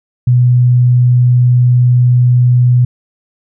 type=tone; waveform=sine; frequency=123.6 Hz; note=B2; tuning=2 cents sharp; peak=-5 dBFS; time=0.27-2.85 s; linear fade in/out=5 ms; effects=none